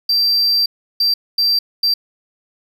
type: tone bursts at uneven times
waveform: triangle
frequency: 4700 Hz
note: D8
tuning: 1 cent sharp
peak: -11 dBFS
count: 4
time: 0.09-0.66 / 1-1.14 / 1.38-1.59 / 1.83-1.94 s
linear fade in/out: 5 ms
effects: none